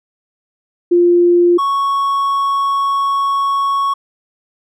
sine / triangle tone pair in turn, 349.2 / 1108.6 Hz, F4 / C#6, 0 / 0 cents, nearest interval octave + minor sixth, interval 2000 cents, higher second, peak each -7 / -11 dBFS, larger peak first, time 0.91-1.58 / 1.58-3.94 s, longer second, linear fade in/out 10 ms, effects none

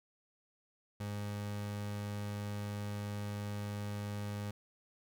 30% pulse tone, 103 Hz, G#2, 14 cents flat, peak -35 dBFS, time 1-4.51 s, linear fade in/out 5 ms, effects none

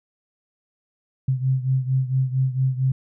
sine beating tone pair, 130 / 134.4 Hz, C3 / C3, -11 / +47 cents, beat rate 4.4 Hz, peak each -20 / -24 dBFS, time 1.28-2.92 s, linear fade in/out 5 ms, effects none

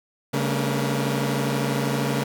sawtooth tone cluster, 138.7 / 199.5 / 225.4 / 290.1 / 478.4 Hz, C#3 / G3 / A3 / D4 / A#4, +1 / +31 / +42 / -21 / +45 cents, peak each -21 / -28 / -24 / -28 / -27 dBFS, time 0.33-2.24 s, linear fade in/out 10 ms, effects none

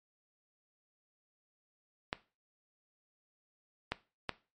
clicks, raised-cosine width 0.3 ms, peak -16 dBFS, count 3, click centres 2.129 / 3.92 / 4.293 s, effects noise-tail reverb RT60 0.3 s tail -17 dB re dry + MP3 48 kbps

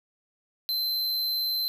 square tone, 4089 Hz, C8, 41 cents flat, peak -26 dBFS, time 0.69-1.68 s, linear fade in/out 0 ms, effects none

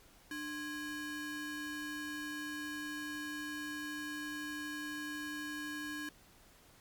square ring-modulated tone, 677 Hz, E5, 46 cents sharp, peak -37 dBFS, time 0.31-6.09 s, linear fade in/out 2 ms, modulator 975 Hz, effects pink hiss -62 dBFS RMS until 6.8 s + MP3 96 kbps

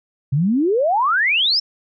sine exponential sweep, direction up, 128.5 to 5440 Hz, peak -14 dBFS, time 0.32-1.6 s, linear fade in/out 10 ms, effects none

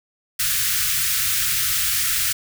white band-stop noise, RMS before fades -21 dBFS, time 0.39-2.33 s, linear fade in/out 10 ms, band 150 to 1300 Hz, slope 48 dB/octave, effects none

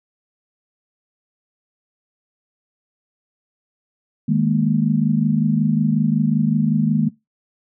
sine chord, D# suspended fourth, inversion none, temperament equal with one note detuned, 156.1 / 207.7 / 233.1 Hz, D#3 / G#3 / A#3, +6 / 0 / 0 cents, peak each -19 dBFS, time 4.28-7.09 s, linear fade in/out 10 ms, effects noise-tail reverb RT60 0.2 s tail -19 dB re dry

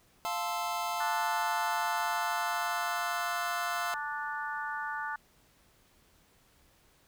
square chord, F major seventh, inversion none, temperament equal with one note detuned, 698.5 / 880 / 1041.1 / 1318.5 Hz, F5 / A5 / C6 / E6, 0 / 0 / -9 / 0 cents, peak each -37 / -37 / -39 / -39 dBFS, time 0.25-3.94 s, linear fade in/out 0 ms
harmonic tone, 293.4 Hz, D4, 2 cents flat, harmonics 3 / 4 / 5 / 6, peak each -38 / -40 / -37 / -42 dBFS, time 1-5.16 s, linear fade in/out 5 ms
effects pink hiss -65 dBFS RMS until 7.07 s

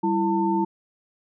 sine tone cluster, 196.2 / 332.7 / 897 Hz, G3 / E4 / A5, +2 / +16 / +33 cents, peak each -25 / -23 / -24 dBFS, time 0.03-0.65 s, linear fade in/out 10 ms, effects none

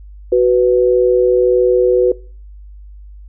sine tone pair together, 372.3 / 493.9 Hz, F#4 / B4, +11 / 0 cents, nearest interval perfect fourth, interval 489 cents, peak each -11 dBFS, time 0.32-2.12 s, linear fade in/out 5 ms, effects noise-tail reverb RT60 0.4 s tail -22 dB re dry + added 50 Hz sine -33 dBFS peak until 3.28 s

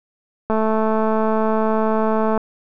click train, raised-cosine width 1 ms, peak -7 dBFS, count 412, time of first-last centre 0.5-2.377 s, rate 219 Hz, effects none

